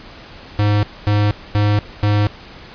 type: tone bursts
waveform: square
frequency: 103.83 Hz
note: G#2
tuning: in tune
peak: -13 dBFS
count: 4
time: 0.59-2.27 s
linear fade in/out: 0 ms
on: 240 ms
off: 240 ms
effects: pink hiss -38 dBFS RMS until 2.74 s + resampled to 11025 Hz